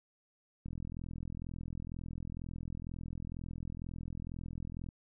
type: click train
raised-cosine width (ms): 5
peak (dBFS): -30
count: 179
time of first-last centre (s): 0.66-4.888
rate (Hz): 42.1
effects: none